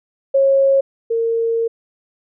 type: tone pair in turn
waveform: sine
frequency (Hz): 545 / 458.3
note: C#5 / A#4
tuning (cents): -29 / -29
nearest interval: minor third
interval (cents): 300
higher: first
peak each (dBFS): -10 / -15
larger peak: first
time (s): 0.34-0.81 / 1.1-1.68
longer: second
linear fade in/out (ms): 10
effects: none